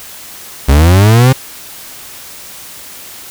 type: linear sweep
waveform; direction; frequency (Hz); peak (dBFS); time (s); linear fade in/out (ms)
40% pulse; up; 65 to 133.8; -3; 0.68-1.33; 10
effects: white hiss -31 dBFS RMS until 3.3 s